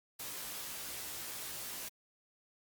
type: noise with comb filter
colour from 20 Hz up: white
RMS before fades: -43 dBFS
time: 0.19-1.89 s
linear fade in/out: 10 ms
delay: 17 ms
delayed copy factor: +0.75
effects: Opus 48 kbps